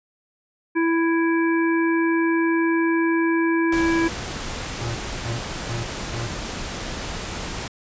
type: harmonic tone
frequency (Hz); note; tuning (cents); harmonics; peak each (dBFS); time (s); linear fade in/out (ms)
331; E4; +7; 1 / 3 / 5 / 7; -18 / -28 / -27 / -31; 0.75-4.09; 20
type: noise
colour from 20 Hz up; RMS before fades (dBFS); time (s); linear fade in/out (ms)
pink; -30; 3.72-7.68; 5
type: tone bursts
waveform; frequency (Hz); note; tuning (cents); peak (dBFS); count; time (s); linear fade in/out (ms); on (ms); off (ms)
square; 116.54; A#2; 0; -27; 4; 4.81-6.27; 5; 140; 300
effects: resampled to 16000 Hz